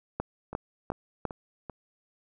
two click trains, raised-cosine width 1 ms, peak -15 / -24 dBFS, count 4 / 4, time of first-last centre 0.2-1.253 / 0.53-1.697 s, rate 2.85 / 2.57 Hz, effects none

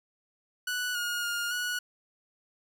sawtooth tone with pitch steps, 1479 / 1433 / 1417 / 1464 Hz, F#6 / F6 / F6 / F#6, -1 / +44 / +25 / -19 cents, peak -26 dBFS, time 0.67-1.79 s, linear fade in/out 5 ms, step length 280 ms, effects none

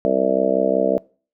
harmonic tone, 65.41 Hz, C2, in tune, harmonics 3 / 4 / 5 / 6 / 7 / 8 / 9 / 10, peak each -27 / -26 / -26 / -31 / -21 / -26 / -20 / -22 dBFS, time 0.05-0.98 s, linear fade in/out 0 ms, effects noise-tail reverb RT60 0.4 s tail -24 dB re dry

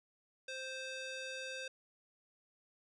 square tone with band-pass filter, 523 Hz, C5, 1 cent flat, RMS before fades -44 dBFS, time 0.48-1.68 s, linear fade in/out 5 ms, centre 3200 Hz, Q 0.82, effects resampled to 24000 Hz

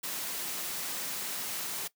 white high-pass noise, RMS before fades -36 dBFS, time 0.03-1.88 s, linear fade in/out 10 ms, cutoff 130 Hz, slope 24 dB/octave, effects noise-tail reverb RT60 0.1 s tail -18 dB re dry

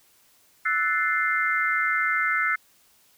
sine chord, F# half-diminished seventh, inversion third, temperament equal, 1318.5 / 1480 / 1760 / 2093 Hz, E6 / F#6 / A6 / C7, 0 / 0 / 0 / 0 cents, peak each -27 / -27 / -28 / -25 dBFS, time 0.65-2.56 s, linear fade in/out 10 ms, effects white hiss -60 dBFS RMS until 3.17 s

